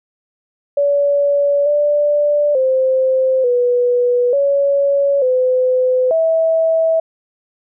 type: tone with pitch steps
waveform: sine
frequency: 570 / 587 / 522 / 489.2 / 561 / 509 / 650 Hz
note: C#5 / D5 / C5 / B4 / C#5 / C5 / E5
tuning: +48 / -1 / -4 / -16 / +21 / -48 / -24 cents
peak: -11 dBFS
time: 0.77-7 s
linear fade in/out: 5 ms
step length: 890 ms
effects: none